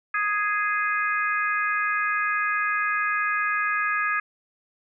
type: harmonic tone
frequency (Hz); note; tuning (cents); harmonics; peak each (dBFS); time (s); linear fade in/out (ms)
415.3; G#4; 0; 3 / 4 / 5 / 6; -26 / -25 / -31 / -32; 0.14-4.2; 5
effects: none